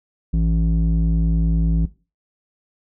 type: tone with low-pass filter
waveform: square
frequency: 55 Hz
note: A1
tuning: in tune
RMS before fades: -18 dBFS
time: 0.33-1.86 s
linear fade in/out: 10 ms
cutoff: 200 Hz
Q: 2.2
effects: noise-tail reverb RT60 0.3 s tail -17 dB re dry